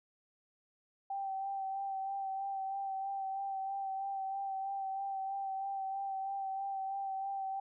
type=tone with vibrato; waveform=sine; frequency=779 Hz; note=G5; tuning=11 cents flat; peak=-35 dBFS; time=1.1-7.6 s; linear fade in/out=5 ms; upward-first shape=sine; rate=3.1 Hz; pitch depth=23 cents each way; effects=none